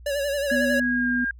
square tone with vibrato, 567 Hz, C#5, 39 cents sharp, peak -24 dBFS, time 0.06-0.8 s, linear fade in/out 5 ms, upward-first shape sine, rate 11 Hz, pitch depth 57 cents each way
sine tone with pitch glide, 1661.2 to 1610.2 Hz, G#6 to G6, 0 to +46 cents, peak -23 dBFS, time 0.5-1.31 s, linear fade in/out 2 ms, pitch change -54 cents, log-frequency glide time 0.78-1.08 s
sine tone, 246.9 Hz, B3, in tune, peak -23 dBFS, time 0.51-1.25 s, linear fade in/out 10 ms
effects added 60 Hz sine -42 dBFS peak until 1.39 s

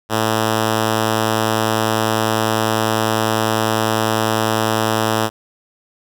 5% pulse tone, 110 Hz, A2, in tune, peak -4 dBFS, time 0.09-5.3 s, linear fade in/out 50 ms, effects none

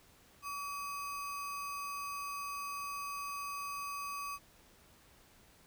sine tone with sample-and-hold, 1142 Hz, D6, 49 cents flat, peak -38 dBFS, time 0.42-4.39 s, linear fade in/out 50 ms, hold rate 3675 Hz, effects pink hiss -63 dBFS RMS until 5.66 s

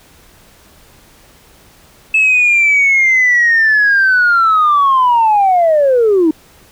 sine linear sweep, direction down, 2615 to 302.5 Hz, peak -6 dBFS, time 2.14-6.31 s, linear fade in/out 5 ms, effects tanh soft clip ceiling -4 dBFS + pink hiss -45 dBFS RMS until 6.71 s

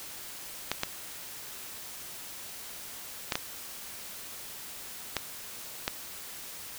clicks, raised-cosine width 0.2 ms, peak -10 dBFS, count 6, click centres 0.716 / 0.834 / 3.322 / 3.355 / 5.167 / 5.879 s, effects white hiss -43 dBFS RMS until 6.78 s

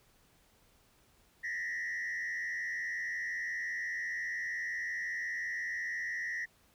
sine tone with frequency modulation, 1892 Hz, A#6, 25 cents sharp, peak -32 dBFS, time 1.43-6.46 s, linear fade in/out 20 ms, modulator 85.7 Hz, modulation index 1.2, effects tanh soft clip ceiling -33 dBFS + pink hiss -67 dBFS RMS until 6.74 s

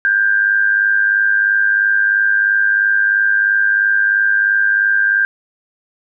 sine tone with amplitude modulation, 1585 Hz, G6, 19 cents sharp, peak -8 dBFS, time 0.05-5.25 s, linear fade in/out 0 ms, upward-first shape sine, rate 103 Hz, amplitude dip 60%, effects none

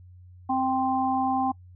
harmonic tone, 261.6 Hz, C4, in tune, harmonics 1 / 3 / 4, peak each -27 / -24 / -31 dBFS, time 0.49-1.52 s, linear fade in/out 10 ms, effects noise-tail reverb RT60 0.1 s tail -23 dB re dry + added 90 Hz sine -46 dBFS peak until 1.75 s

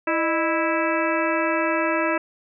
harmonic tone with a mistuned harmonic, 328.6 Hz, E4, 5 cents flat, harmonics 1 / 2 / 3 / 4 / 5 / 6 / 7 / 8, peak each -25 / -25 / -28 / -28 / -29 / -32 / -33 / -31 dBFS, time 0.07-2.18 s, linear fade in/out 5 ms, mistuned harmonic 2, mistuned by -110 cents, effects none

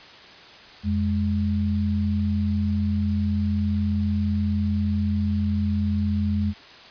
sine tone pair together, 87.31 / 207.7 Hz, F2 / G#3, 0 / 0 cents, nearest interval octave + minor third, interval 1500 cents, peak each -23 dBFS, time 0.83-6.54 s, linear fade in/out 50 ms, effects white hiss -45 dBFS RMS until 6.9 s + resampled to 11025 Hz

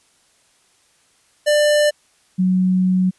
square / sine tone pair in turn, 594 / 184.9 Hz, D5 / F#3, +20 / -1 cents, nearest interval octave + minor sixth, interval 2021 cents, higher first, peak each -13 dBFS, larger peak neither, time 1.46-1.91 / 2.38-3.11 s, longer second, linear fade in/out 20 ms, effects white hiss -58 dBFS RMS until 3.18 s + resampled to 24000 Hz

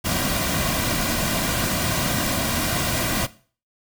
pink noise with comb filter, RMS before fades -23 dBFS, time 0.04-3.27 s, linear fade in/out 20 ms, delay 2.3 ms, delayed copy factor -0.55, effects noise-tail reverb RT60 0.4 s tail -17 dB re dry

